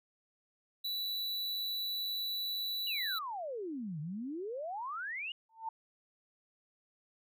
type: tone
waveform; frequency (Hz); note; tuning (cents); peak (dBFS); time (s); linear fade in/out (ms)
square; 3951; B7; 0; -35; 0.84-3.19; 10
type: exponential two-way sweep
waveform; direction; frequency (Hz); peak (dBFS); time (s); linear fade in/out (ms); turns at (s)
sine; down then up; 2960 to 144.5 to 2960; -37; 2.87-5.32; 2; 4
type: tone with exponential growth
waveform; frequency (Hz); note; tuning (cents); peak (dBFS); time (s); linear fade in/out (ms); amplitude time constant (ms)
sine; 896; A5; +31; -32; 5.49-5.69; 5; 42
effects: none